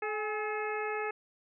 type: harmonic tone with a mistuned harmonic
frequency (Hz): 428.5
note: A4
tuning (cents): -46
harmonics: 1 / 2 / 3 / 4 / 5 / 6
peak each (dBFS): -35 / -38 / -40 / -41 / -42 / -43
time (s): 0.02-1.11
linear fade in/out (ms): 5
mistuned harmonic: 2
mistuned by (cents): -55
effects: none